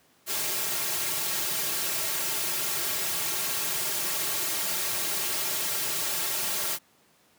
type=noise with comb filter; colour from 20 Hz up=white; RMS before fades=-29 dBFS; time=0.26-6.79 s; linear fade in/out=50 ms; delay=4 ms; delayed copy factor=-0.95; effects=pink hiss -62 dBFS RMS until 7.38 s + high-pass 150 Hz 12 dB/octave